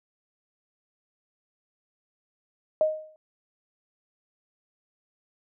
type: tone with exponential decay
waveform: sine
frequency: 622.3 Hz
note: D#5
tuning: in tune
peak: -16 dBFS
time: 2.81-3.16 s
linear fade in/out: 1 ms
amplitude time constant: 76 ms
effects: none